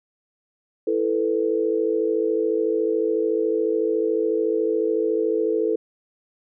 sine chord, E suspended fourth, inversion none, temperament equal, 329.6 / 440 / 493.9 Hz, E4 / A4 / B4, 0 / 0 / 0 cents, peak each -25 / -21 / -26 dBFS, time 0.87-5.76 s, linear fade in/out 5 ms, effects none

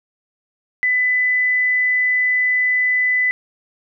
sine tone, 2000 Hz, B6, 21 cents sharp, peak -14 dBFS, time 0.83-3.31 s, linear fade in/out 0 ms, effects none

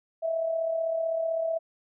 sine tone with amplitude modulation, 655 Hz, E5, 11 cents flat, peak -23 dBFS, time 0.22-1.59 s, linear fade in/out 20 ms, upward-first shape sine, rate 35.8 Hz, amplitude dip 50%, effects none

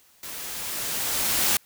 white noise with level ramp, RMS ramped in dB -37 to -21 dBFS, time 0.23-1.57 s, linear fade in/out 2 ms, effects white hiss -58 dBFS RMS until 1.65 s

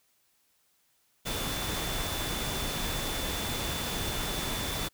sine tone in noise, 3500 Hz, A7, 10 cents flat, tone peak -39 dBFS, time 1.25-4.89 s, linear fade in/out 20 ms, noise pink, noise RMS -33 dBFS, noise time 1.25-4.89 s, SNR -9 dB, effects white hiss -70 dBFS RMS until 4.93 s

